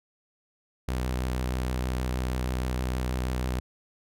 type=tone with vibrato; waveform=sawtooth; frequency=63 Hz; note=B1; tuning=35 cents sharp; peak=-23 dBFS; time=0.88-3.6 s; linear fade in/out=5 ms; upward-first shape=sine; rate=6.3 Hz; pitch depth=21 cents each way; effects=none